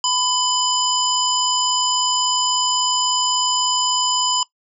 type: harmonic tone with a mistuned harmonic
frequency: 1000 Hz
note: B5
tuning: 21 cents sharp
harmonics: 1 / 3 / 5 / 7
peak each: -22 / -22 / -22 / -22 dBFS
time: 0.04-4.43 s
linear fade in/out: 2 ms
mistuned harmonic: 7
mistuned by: +40 cents
effects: noise-tail reverb RT60 0.1 s tail -19 dB re dry